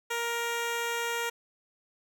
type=tone; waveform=10% pulse; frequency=468.8 Hz; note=A#4; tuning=10 cents sharp; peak=-21 dBFS; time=0.1-1.3 s; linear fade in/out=10 ms; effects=none